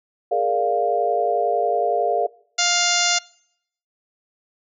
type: chord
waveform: sine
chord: Bb dominant seventh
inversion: third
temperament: equal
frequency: 415.3 / 466.2 / 587.3 / 698.5 Hz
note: Ab4 / Bb4 / D5 / F5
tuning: 0 / 0 / 0 / 0 cents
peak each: -25 / -24 / -25 / -20 dBFS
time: 0.31-2.27 s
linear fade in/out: 10 ms
type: harmonic tone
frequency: 702 Hz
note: F5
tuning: 9 cents sharp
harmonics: 1 / 2 / 3 / 4 / 5 / 6 / 7 / 8 / 9 / 10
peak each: -26 / -26 / -26 / -26 / -26 / -26 / -26 / -26 / -26 / -26 dBFS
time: 2.58-3.19 s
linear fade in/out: 10 ms
effects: noise-tail reverb RT60 0.7 s tail -24 dB re dry